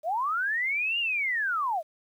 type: linear two-way sweep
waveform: sine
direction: up then down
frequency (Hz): 589 to 2862 to 589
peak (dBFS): -25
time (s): 0.03-1.83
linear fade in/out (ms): 50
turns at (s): 0.99
effects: 10-bit